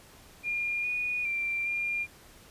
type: tone with pitch steps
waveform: sine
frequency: 2412 / 2459 / 2363 / 2400 Hz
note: D7 / D#7 / D7 / D7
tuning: +46 / -21 / +10 / +37 cents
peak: -28 dBFS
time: 0.43-2.07 s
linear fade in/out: 50 ms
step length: 410 ms
effects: pink hiss -54 dBFS RMS until 2.5 s + resampled to 32000 Hz